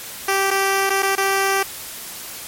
10% pulse tone with dropouts, 390 Hz, G4, 9 cents flat, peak -8 dBFS, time 0.28-1.63 s, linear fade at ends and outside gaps 5 ms, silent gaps 0.506-0.511 / 0.896-0.902 / 1.023-1.029 / 1.154-1.178 s, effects white hiss -33 dBFS RMS until 2.47 s + MP3 64 kbps

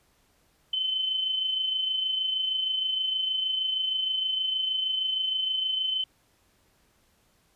sine tone with amplitude modulation, 3059 Hz, G7, 43 cents flat, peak -23 dBFS, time 0.73-6.04 s, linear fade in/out 5 ms, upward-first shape sine, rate 26.4 Hz, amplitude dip 45%, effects pink hiss -66 dBFS RMS until 7.55 s + resampled to 32000 Hz

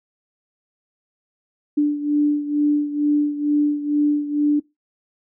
sine beating tone pair, 293.7 / 295.9 Hz, D4 / D4, 0 / +13 cents, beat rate 2.2 Hz, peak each -17 / -22 dBFS, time 1.77-4.6 s, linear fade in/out 10 ms, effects noise-tail reverb RT60 0.2 s tail -22 dB re dry

